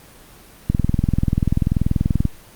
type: click train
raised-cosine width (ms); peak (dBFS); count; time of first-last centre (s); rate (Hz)
5; -4; 33; 0.7-2.253; 20.6
effects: pink hiss -45 dBFS RMS until 2.55 s + Opus 24 kbps